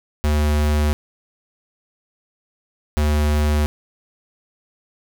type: tone pair in turn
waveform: square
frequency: 74.8 / 74.8 Hz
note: D2 / D2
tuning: +32 / +32 cents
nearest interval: unison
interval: 0 cents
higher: neither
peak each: -16 dBFS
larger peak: neither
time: 0.24-0.93 / 2.97-3.66 s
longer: neither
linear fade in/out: 0 ms
effects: none